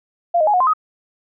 sine tone with pitch steps, 691 / 623 / 835 / 728 / 1044 / 1259 Hz, F5 / D#5 / G#5 / F#5 / C6 / D#6, -19 / +2 / +9 / -28 / -4 / +20 cents, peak -12 dBFS, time 0.34-0.736 s, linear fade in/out 10 ms, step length 66 ms, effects none

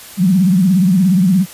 sine tone with vibrato, 185 Hz, F#3, in tune, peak -8 dBFS, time 0.17-1.46 s, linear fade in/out 50 ms, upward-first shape triangle, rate 17 Hz, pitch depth 180 cents each way, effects white hiss -35 dBFS RMS until 1.53 s + resampled to 32000 Hz

